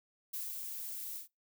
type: noise with ADSR envelope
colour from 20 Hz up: violet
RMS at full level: -39 dBFS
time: 0.33-1.28 s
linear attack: 11 ms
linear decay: 180 ms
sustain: -3 dB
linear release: 120 ms
effects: noise-tail reverb RT60 0.2 s tail -24 dB re dry